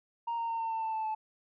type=tone with pitch steps; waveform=sine; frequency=932.3 / 923.2 / 914.2 / 905.2 / 896.4 / 887.6 / 879 / 870.4 Hz; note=A#5 / A#5 / A#5 / A5 / A5 / A5 / A5 / A5; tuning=0 / -17 / -34 / +49 / +32 / +15 / -2 / -19 cents; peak=-29 dBFS; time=0.27-1.15 s; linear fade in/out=10 ms; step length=110 ms; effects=tanh soft clip ceiling -29 dBFS